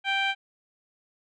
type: tone with low-pass filter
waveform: 15% pulse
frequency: 784 Hz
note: G5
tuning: in tune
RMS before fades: -26 dBFS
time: 0.04-0.35 s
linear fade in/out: 50 ms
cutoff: 3000 Hz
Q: 1.8
effects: none